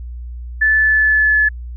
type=tone with pitch glide; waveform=sine; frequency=1744 to 1721 Hz; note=A6 to A6; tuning=-16 to -39 cents; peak=-10 dBFS; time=0.61-1.49 s; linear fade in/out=10 ms; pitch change=-23 cents; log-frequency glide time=0.75-1.38 s; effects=added 60 Hz sine -26 dBFS peak until 1.76 s